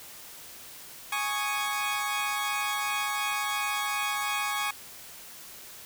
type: chord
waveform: 20% pulse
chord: Ab suspended fourth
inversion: none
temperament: equal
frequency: 830.6 / 1108.7 / 1244.5 Hz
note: Ab5 / Db6 / Eb6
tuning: 0 / 0 / 0 cents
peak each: -27 / -26 / -31 dBFS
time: 1.12-4.71 s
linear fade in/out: 5 ms
effects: white hiss -46 dBFS RMS until 5.85 s